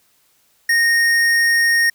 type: tone with hard clipping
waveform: triangle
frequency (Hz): 1854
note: A#6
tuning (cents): -10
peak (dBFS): -14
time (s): 0.69-1.9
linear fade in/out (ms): 5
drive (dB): 17
effects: white hiss -59 dBFS RMS until 1.94 s